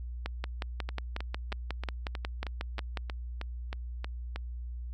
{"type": "two click trains", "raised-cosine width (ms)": 0.3, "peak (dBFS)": [-21, -18], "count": [12, 16], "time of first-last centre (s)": [[0.89, 4.36], [0.26, 2.972]], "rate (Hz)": [3.17, 5.53], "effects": ["added 60 Hz sine -36 dBFS peak until 4.93 s"]}